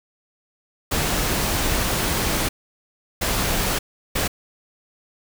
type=noise bursts at uneven times; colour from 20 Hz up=pink; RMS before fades=-22 dBFS; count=3; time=0.91-2.49 / 3.21-3.79 / 4.15-4.28 s; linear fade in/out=10 ms; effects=none